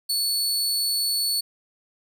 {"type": "tone", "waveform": "sawtooth", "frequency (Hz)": 4435, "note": "C#8", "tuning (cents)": 0, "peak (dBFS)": -19, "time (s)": [0.09, 1.41], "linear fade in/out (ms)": 10, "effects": []}